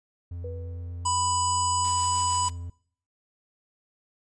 triangle tone with vibrato, 86.7 Hz, F2, 12 cents flat, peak -31 dBFS, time 0.31-2.7 s, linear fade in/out 5 ms, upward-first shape sine, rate 8.6 Hz, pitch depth 10 cents each way
sine tone with exponential decay, 486.5 Hz, B4, 26 cents flat, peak -34 dBFS, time 0.44-1.18 s, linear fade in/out 5 ms, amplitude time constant 160 ms
harmonic tone, 990 Hz, B5, 4 cents sharp, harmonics 1 / 3 / 5 / 7 / 8, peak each -24 / -36 / -37 / -34 / -30 dBFS, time 1.05-2.49 s, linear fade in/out 10 ms
white noise with tremolo, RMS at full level -41 dBFS, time 1.84-2.5 s, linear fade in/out 5 ms, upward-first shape triangle, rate 6.5 Hz, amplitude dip 55%
effects noise-tail reverb RT60 0.6 s tail -24 dB re dry + resampled to 22050 Hz

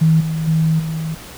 sine tone with level steps, 160 Hz, D#3, 49 cents sharp, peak -9 / -18 / -12 / -20 dBFS, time 0.01-1.15 s, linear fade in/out 10 ms, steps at 0.2 / 0.47 / 0.79 s, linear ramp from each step 10 ms, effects pink hiss -36 dBFS RMS until 1.37 s

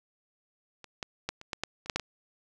clicks, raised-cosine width 0.2 ms, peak -28 / -17 / -14 / -28 / -15 / -13 / -29 / -11 / -11 / -18 dBFS, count 10, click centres 0.843 / 1.028 / 1.29 / 1.414 / 1.532 / 1.636 / 1.86 / 1.898 / 1.96 / 1.997 s, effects none

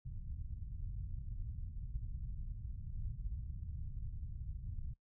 pink low-pass noise, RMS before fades -43 dBFS, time 0.05-4.94 s, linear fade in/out 10 ms, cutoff 120 Hz, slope 24 dB/octave, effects noise-tail reverb RT60 0.1 s tail -20 dB re dry

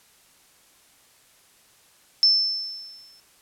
sine tone with exponential decay, 5300 Hz, E8, 9 cents sharp, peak -12 dBFS, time 2.23-3.2 s, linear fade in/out 0 ms, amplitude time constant 210 ms, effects white hiss -57 dBFS RMS until 3.41 s + low-pass 12000 Hz 12 dB/octave

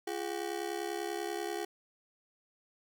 30% pulse ring-modulated tone, 380 Hz, F#4, 46 cents sharp, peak -29 dBFS, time 0.07-1.65 s, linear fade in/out 5 ms, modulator 35.1 Hz, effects none

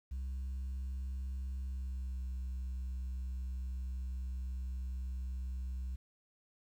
sine tone with pitch glide, 65.41 to 63.69 Hz, C2 to C2, 0 to -46 cents, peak -34 dBFS, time 0.11-5.96 s, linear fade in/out 10 ms, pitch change -46 cents, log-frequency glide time 1.65-2.23 s, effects tanh soft clip ceiling -36 dBFS + 11-bit

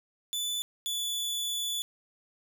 sawtooth tone pair in turn, 3488 / 3458 Hz, A7 / A7, -16 / -31 cents, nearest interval unison, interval 15 cents, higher first, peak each -27 dBFS, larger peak neither, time 0.33-0.62 / 0.86-1.82 s, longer second, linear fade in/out 0 ms, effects none

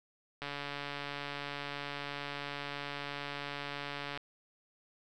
click train, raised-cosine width 0.3 ms, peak -23 dBFS, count 538, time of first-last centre 0.42-4.175 s, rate 143 Hz, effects none

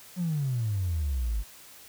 triangle exponential sweep, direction down, 185 to 49 Hz, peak -22 dBFS, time 0.16-1.44 s, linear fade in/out 50 ms, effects tanh soft clip ceiling -23 dBFS + white hiss -50 dBFS RMS until 1.88 s

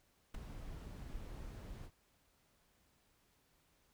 brown noise with ADSR envelope, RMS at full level -37 dBFS, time 0.34-1.91 s, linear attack 7 ms, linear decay 8 ms, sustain -11 dB, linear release 62 ms, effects pink hiss -74 dBFS RMS until 3.93 s

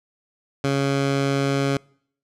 15% pulse tone, 138.5 Hz, C#3, 1 cent flat, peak -13 dBFS, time 0.64-1.77 s, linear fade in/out 2 ms, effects noise-tail reverb RT60 0.6 s tail -26 dB re dry + low-pass 7000 Hz 12 dB/octave

